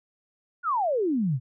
sine exponential sweep, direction down, 1480 to 116.54 Hz, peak -22 dBFS, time 0.63-1.4 s, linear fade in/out 50 ms, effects none

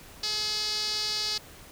sawtooth tone with band-pass filter, 425.2 Hz, G#4, 41 cents sharp, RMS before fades -30 dBFS, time 0.23-1.38 s, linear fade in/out 5 ms, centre 4700 Hz, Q 5.2, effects pink hiss -49 dBFS RMS until 1.71 s

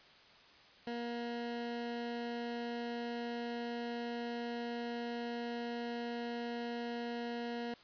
20% pulse tone, 237 Hz, A#3, 29 cents sharp, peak -33 dBFS, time 0.87-7.74 s, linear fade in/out 2 ms, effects white hiss -60 dBFS RMS until 7.83 s + resampled to 11025 Hz

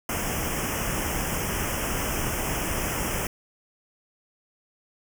pink band-stop noise, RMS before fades -28 dBFS, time 0.09-3.27 s, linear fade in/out 2 ms, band 3200 to 5200 Hz, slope 96 dB/octave, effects none

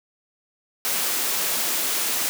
white high-pass noise, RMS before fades -24 dBFS, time 0.85-2.29 s, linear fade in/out 0 ms, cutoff 230 Hz, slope 12 dB/octave, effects none

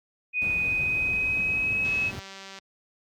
sine tone with pitch glide, 2489 to 2568 Hz, D#7 to E7, 0 to -46 cents, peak -23 dBFS, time 0.33-2.12 s, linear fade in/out 50 ms, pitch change +54 cents, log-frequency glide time 0.55-1.97 s
brown noise, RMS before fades -33 dBFS, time 0.42-2.19 s, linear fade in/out 0 ms
click train, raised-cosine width 0.2 ms, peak -25 dBFS, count 144, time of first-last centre 1.85-2.587 s, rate 194 Hz
effects high-pass 80 Hz 12 dB/octave + Opus 48 kbps

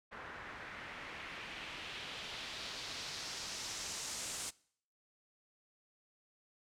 white noise with low-pass filter sweep, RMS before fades -45 dBFS, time 0.11-4.51 s, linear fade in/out 20 ms, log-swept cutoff 1500 to 8300 Hz, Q 1.7, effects noise-tail reverb RT60 0.6 s tail -23 dB re dry

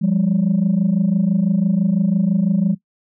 sine tone pair together, 174.61 / 200.6 Hz, F3 / G3, 0 / +40 cents, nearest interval major second, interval 240 cents, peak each -15 dBFS, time 0.01-2.75 s, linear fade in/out 20 ms, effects noise-tail reverb RT60 0.1 s tail -18 dB re dry + tanh soft clip ceiling -10 dBFS

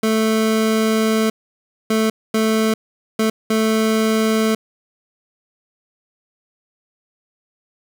25% pulse tone bursts at uneven times, 220 Hz, A3, in tune, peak -11 dBFS, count 5, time 0.03-1.3 / 1.9-2.1 / 2.34-2.74 / 3.19-3.3 / 3.5-4.55 s, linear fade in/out 5 ms, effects none

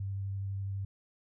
sine tone with vibrato, 98 Hz, G2, in tune, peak -33 dBFS, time 0-0.85 s, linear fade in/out 5 ms, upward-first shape triangle, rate 12 Hz, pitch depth 14 cents each way, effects none

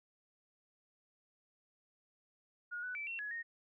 sine tone with pitch steps, 1438 / 1489 / 2320 / 2719 / 1686 / 1854 Hz, F#6 / F#6 / D7 / F7 / G#6 / A#6, -50 / +11 / -22 / -47 / +26 / -10 cents, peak -39 dBFS, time 2.71-3.43 s, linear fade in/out 20 ms, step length 120 ms, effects none

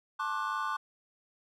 triangle chord, D dominant seventh, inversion second, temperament equal with one note detuned, 880 / 1071.6 / 1174.7 / 1480 Hz, A5 / C6 / D6 / F#6, 0 / +41 / 0 / 0 cents, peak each -37 / -34 / -33 / -36 dBFS, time 0.19-0.77 s, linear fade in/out 10 ms, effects none

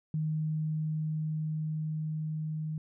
sine tone with level ramp, 155.56 Hz, D#3, in tune, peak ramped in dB -28 to -32 dBFS, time 0.14-2.78 s, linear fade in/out 2 ms, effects none

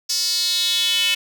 square tone with high-pass filter sweep, 200 Hz, G3, 35 cents sharp, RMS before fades -20 dBFS, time 0.09-1.15 s, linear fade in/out 10 ms, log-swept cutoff 5200 to 2800 Hz, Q 5, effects none

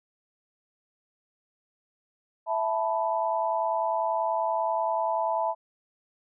sine chord, E suspended fourth, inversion none, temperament equal with one note detuned, 659.3 / 877.5 / 987.8 Hz, E5 / A5 / B5, 0 / -5 / 0 cents, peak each -28 / -28 / -30 dBFS, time 2.46-5.55 s, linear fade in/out 50 ms, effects none

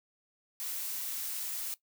blue noise, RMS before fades -37 dBFS, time 0.6-1.74 s, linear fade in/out 0 ms, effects noise-tail reverb RT60 0.1 s tail -17 dB re dry

